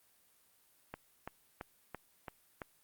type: click train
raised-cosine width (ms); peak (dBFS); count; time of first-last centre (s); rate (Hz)
0.5; -26; 6; 0.94-2.618; 2.98
effects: white hiss -69 dBFS RMS until 2.83 s + Opus 32 kbps